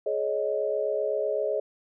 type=chord; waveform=sine; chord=Ab suspended fourth; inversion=none; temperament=equal with one note detuned; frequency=422.1 / 554.4 / 622.3 Hz; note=Ab4 / Db5 / Eb5; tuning=+28 / 0 / 0 cents; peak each=-29 dBFS; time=0.06-1.6 s; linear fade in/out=5 ms; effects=none